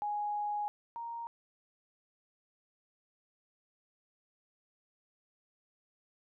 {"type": "tone pair in turn", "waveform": "sine", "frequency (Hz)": [830.6, 932.3], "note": ["G#5", "A#5"], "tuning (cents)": [0, 0], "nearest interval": "major second", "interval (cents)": 200, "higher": "second", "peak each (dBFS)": [-32, -38], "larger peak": "first", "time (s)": [[0.02, 0.68], [0.96, 1.27]], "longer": "first", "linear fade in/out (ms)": 0, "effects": []}